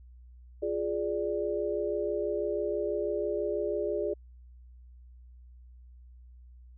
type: chord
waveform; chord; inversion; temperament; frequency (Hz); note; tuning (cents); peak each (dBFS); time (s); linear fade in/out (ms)
sine; D diminished; first; equal; 349.2 / 415.3 / 587.3; F4 / Ab4 / D5; 0 / 0 / 0; -34 / -31 / -33; 0.62-4.14; 10
effects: added 61 Hz sine -49 dBFS peak until 6.77 s